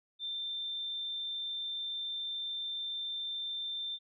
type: tone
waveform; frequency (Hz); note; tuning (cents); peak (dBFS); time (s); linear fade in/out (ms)
sine; 3573; A7; +26; -35; 0.19-3.99; 50
effects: none